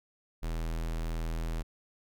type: tone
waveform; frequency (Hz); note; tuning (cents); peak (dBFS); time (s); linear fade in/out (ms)
square; 40.84; E1; -15; -32; 0.42-1.63; 20
effects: none